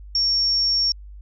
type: tone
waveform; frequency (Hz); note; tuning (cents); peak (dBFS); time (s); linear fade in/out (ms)
sine; 5500; F8; -27; -17; 0.15-0.92; 2
effects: added 50 Hz sine -37 dBFS peak until 1.21 s